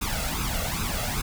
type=noise with flanger; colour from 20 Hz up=pink; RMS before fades=-28 dBFS; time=0.01-1.22 s; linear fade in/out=10 ms; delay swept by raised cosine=0.79 to 1.51 ms; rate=2.5 Hz; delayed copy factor=+0.75; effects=none